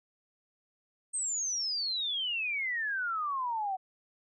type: exponential sweep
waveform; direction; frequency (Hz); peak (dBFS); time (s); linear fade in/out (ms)
sine; down; 8530 to 740; -30; 1.13-3.77; 20
effects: none